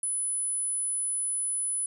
sine tone, 10000 Hz, D#9, 8 cents sharp, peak -27 dBFS, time 0.03-1.86 s, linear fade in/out 2 ms, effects none

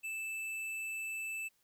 sine tone with hard clipping, 2637 Hz, E7, in tune, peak -39 dBFS, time 0.03-1.49 s, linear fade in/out 20 ms, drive 10 dB, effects white hiss -74 dBFS RMS until 1.63 s

